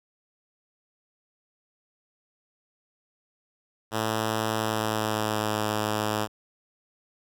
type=tone with pitch glide; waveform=5% pulse; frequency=110 to 106.87 Hz; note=A2 to A2; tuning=0 to -50 cents; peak=-14 dBFS; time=3.91-6.28 s; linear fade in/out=50 ms; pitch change=-50 cents; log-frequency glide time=4.56-5.6 s; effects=none